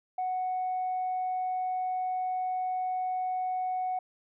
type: tone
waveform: sine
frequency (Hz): 740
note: F#5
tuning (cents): 0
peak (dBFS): -27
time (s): 0.18-3.99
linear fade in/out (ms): 5
effects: tanh soft clip ceiling -25 dBFS